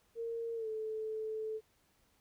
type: tone with pitch glide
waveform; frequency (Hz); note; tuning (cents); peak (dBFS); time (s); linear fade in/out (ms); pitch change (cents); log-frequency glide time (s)
sine; 460.8 to 436.7; A#4 to A4; -20 to -13; -36; 0.15-1.61; 50; -93; 0.55-0.68
effects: pink hiss -72 dBFS RMS until 2.2 s